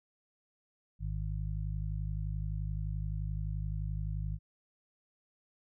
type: harmonic tone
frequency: 51.6 Hz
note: G#1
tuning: 10 cents flat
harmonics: 1 / 2 / 3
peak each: -35 / -38 / -40 dBFS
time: 0.99-4.39 s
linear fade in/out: 50 ms
effects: none